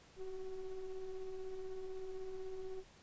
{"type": "ring-modulated tone", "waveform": "triangle", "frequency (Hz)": 185, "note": "F#3", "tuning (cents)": 0, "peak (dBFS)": -36, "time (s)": [0.16, 2.84], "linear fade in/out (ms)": 50, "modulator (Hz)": 193, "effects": ["pink hiss -63 dBFS RMS until 3.02 s", "resampled to 16000 Hz"]}